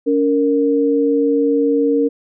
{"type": "tone pair together", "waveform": "sine", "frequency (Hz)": [283.6, 463.5], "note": ["C#4", "A#4"], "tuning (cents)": [40, -10], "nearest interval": "major sixth", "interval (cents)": 850, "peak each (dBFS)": -15, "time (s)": [0.06, 2.09], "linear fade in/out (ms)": 20, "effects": []}